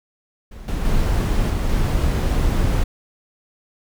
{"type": "noise with level steps", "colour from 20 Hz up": "brown", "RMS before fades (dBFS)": [-35, -22, -18, -20, -18], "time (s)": [0.51, 2.84], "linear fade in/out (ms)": 10, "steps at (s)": [0.68, 0.85, 1.5, 1.69], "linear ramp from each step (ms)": 2, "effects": []}